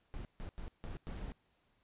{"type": "noise bursts at uneven times", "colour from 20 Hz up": "brown", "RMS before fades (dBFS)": -43, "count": 5, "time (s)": [[0.14, 0.25], [0.4, 0.49], [0.58, 0.68], [0.84, 0.97], [1.07, 1.32]], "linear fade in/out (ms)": 0, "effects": ["pink hiss -75 dBFS RMS until 1.83 s", "resampled to 8000 Hz"]}